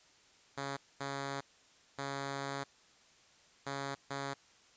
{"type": "tone bursts at uneven times", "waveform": "5% pulse", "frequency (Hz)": 138.59, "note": "C#3", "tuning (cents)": 0, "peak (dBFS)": -26, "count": 5, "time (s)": [[0.57, 0.77], [1, 1.41], [1.98, 2.64], [3.66, 3.95], [4.1, 4.34]], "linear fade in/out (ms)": 10, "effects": ["white hiss -64 dBFS RMS until 4.76 s", "resampled to 16000 Hz"]}